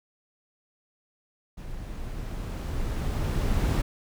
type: noise with level ramp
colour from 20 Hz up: brown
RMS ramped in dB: -39 to -22 dBFS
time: 1.57-3.82 s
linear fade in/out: 10 ms
effects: none